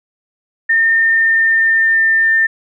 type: tone with pitch glide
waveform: sine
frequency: 1816 to 1798.3 Hz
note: A#6 to A6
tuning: -46 to +37 cents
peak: -9 dBFS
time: 0.69-2.47 s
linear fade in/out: 10 ms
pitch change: -17 cents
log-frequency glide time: 0.91-2.2 s
effects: none